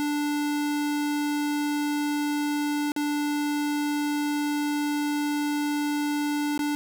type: tone with dropouts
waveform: square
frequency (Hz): 293.7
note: D4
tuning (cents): 0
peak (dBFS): -25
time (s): 0-6.75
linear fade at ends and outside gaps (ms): 0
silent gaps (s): 2.919-2.963 / 6.577-6.592
effects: none